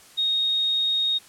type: tone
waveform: sine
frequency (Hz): 3729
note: A#7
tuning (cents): 0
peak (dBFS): -20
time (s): 0.17-1.19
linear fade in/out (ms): 20
effects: white hiss -50 dBFS RMS until 1.28 s + low-pass 11000 Hz 12 dB/octave